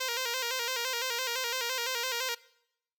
5% pulse tone with vibrato, 493.9 Hz, B4, in tune, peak -19 dBFS, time 0-2.35 s, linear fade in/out 10 ms, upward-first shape square, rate 5.9 Hz, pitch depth 82 cents each way, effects noise-tail reverb RT60 0.8 s tail -22 dB re dry

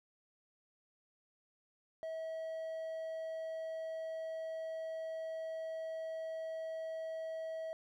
triangle tone, 645 Hz, E5, 38 cents flat, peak -37 dBFS, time 2.03-7.73 s, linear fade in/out 0 ms, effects none

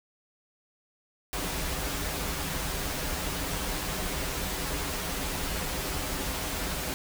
pink noise with comb filter, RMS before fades -32 dBFS, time 1.33-6.94 s, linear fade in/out 0 ms, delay 8.8 ms, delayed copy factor -0.6, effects none

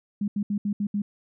sine tone bursts at uneven times, 204.4 Hz, G#3, 27 cents flat, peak -23 dBFS, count 6, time 0.21-0.28 / 0.36-0.43 / 0.5-0.58 / 0.65-0.73 / 0.8-0.87 / 0.94-1.02 s, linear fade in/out 5 ms, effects none

